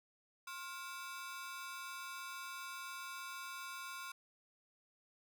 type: ring-modulated tone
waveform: sawtooth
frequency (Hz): 1237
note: D#6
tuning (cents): -10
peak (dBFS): -38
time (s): 0.47-4.12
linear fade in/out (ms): 5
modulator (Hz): 172
effects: none